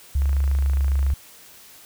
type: tone with pitch glide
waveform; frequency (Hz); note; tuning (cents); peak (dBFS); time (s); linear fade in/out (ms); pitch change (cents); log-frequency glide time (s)
sine; 69.1 to 68.42; C#2 to C#2; -5 to -22; -17; 0.15-1.14; 5; -17; 0.44-0.82
type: click train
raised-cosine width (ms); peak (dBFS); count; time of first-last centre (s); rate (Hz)
0.5; -24; 25; 0.22-1.102; 27.2
effects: white hiss -47 dBFS RMS until 1.85 s